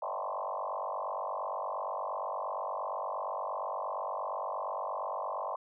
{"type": "tone with frequency modulation", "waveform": "sine", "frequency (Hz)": 830.6, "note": "G#5", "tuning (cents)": 0, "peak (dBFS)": -33, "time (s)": [0.02, 5.56], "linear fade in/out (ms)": 5, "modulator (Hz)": 48.6, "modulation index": 5.6, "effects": []}